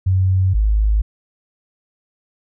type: tone pair in turn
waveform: sine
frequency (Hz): 93.9 / 52.7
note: F#2 / G#1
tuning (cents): +26 / +26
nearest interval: minor seventh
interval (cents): 1000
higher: first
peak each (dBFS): -12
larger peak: neither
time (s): 0.06-0.54 / 0.54-1.02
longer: neither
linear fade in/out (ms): 10
effects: none